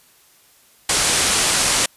white low-pass noise, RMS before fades -18 dBFS, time 0.89-1.86 s, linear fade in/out 5 ms, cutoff 10000 Hz, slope 48 dB/octave, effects white hiss -53 dBFS RMS until 1.96 s + resampled to 32000 Hz

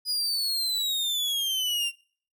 40% pulse exponential sweep, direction down, 4978 to 2750 Hz, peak -24 dBFS, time 0.05-1.92 s, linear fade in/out 50 ms, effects noise-tail reverb RT60 0.5 s tail -25 dB re dry

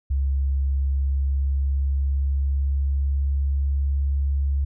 sine tone with pitch glide, 68.3 to 69.49 Hz, C#2 to C#2, -25 to +5 cents, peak -19 dBFS, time 0.1-4.65 s, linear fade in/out 10 ms, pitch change +30 cents, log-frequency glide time 0.77-3.91 s, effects none

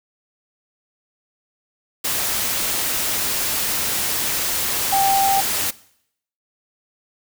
sine tone in noise, 784 Hz, G5, in tune, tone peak -15 dBFS, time 4.92-5.41 s, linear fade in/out 10 ms, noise white, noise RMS -22 dBFS, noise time 2.04-5.71 s, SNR +4 dB, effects noise-tail reverb RT60 0.7 s tail -20 dB re dry

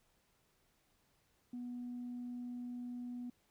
sine tone, 244.6 Hz, B3, 16 cents flat, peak -40 dBFS, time 1.53-3.3 s, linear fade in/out 5 ms, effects tanh soft clip ceiling -38 dBFS + pink hiss -75 dBFS RMS until 3.5 s

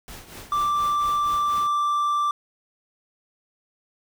pink noise with tremolo, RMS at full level -38 dBFS, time 0.08-1.67 s, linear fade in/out 0 ms, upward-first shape triangle, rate 4.2 Hz, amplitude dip 75%
triangle tone, 1174.7 Hz, D6, in tune, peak -18 dBFS, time 0.52-2.31 s, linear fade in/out 2 ms
effects none

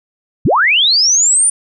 sine linear sweep, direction up, 58.5 to 9397 Hz, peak -8 dBFS, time 0.45-1.5 s, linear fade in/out 5 ms, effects none

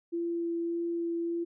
sine tone with vibrato, 338.8 Hz, E4, 48 cents sharp, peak -29 dBFS, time 0.12-1.45 s, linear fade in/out 20 ms, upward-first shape sine, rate 1.7 Hz, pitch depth 8 cents each way, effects none

